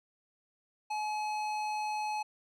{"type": "tone with tanh clipping", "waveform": "sine", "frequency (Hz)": 850, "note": "G#5", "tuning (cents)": 40, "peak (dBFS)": -34, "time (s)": [0.9, 2.23], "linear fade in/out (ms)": 10, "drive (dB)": 16, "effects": []}